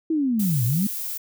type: linear two-way sweep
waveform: sine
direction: down then up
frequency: 330.2 to 110 to 214.6 Hz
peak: -19 dBFS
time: 0.1-0.87 s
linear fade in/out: 5 ms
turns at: 0.65 s
type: noise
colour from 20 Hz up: violet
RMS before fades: -30 dBFS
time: 0.39-1.18 s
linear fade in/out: 10 ms
effects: none